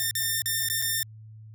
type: tone with dropouts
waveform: 5% pulse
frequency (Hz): 1805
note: A6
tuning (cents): +44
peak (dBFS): -14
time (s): 0-1.03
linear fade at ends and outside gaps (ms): 1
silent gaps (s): 0.11-0.152 / 0.42-0.458 / 0.687-0.699 / 0.818-0.822
effects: added 109 Hz sine -43 dBFS peak until 1.54 s